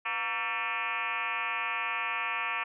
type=tone with frequency modulation; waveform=sine; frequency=1778 Hz; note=A6; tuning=18 cents sharp; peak=-29 dBFS; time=0.05-2.64 s; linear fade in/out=10 ms; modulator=213 Hz; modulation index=4.2; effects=none